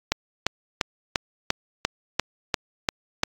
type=click train; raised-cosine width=0.2 ms; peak=-3 dBFS; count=10; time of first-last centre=0.12-3.234 s; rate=2.89 Hz; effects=AAC 64 kbps